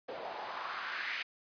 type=noise with band-pass filter sweep; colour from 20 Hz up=white; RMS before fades=-40 dBFS; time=0.08-1.23 s; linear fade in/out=10 ms; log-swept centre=530 to 2200 Hz; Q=2.7; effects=resampled to 11025 Hz